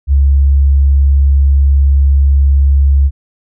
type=tone; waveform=sine; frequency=69.3 Hz; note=C#2; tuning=in tune; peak=-5 dBFS; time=0.07-3.11 s; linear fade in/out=50 ms; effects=none